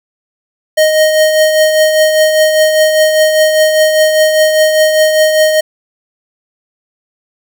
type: tone with tremolo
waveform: square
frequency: 622.3 Hz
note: D#5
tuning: in tune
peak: -5 dBFS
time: 0.77-5.61 s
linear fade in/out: 10 ms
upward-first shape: triangle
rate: 5 Hz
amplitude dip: 50%
effects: none